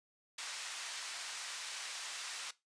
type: band-pass noise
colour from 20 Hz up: white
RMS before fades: -44 dBFS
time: 0.38-2.51 s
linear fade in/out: 5 ms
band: 1000 to 6500 Hz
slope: 12 dB/octave
effects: noise-tail reverb RT60 0.2 s tail -17 dB re dry + resampled to 22050 Hz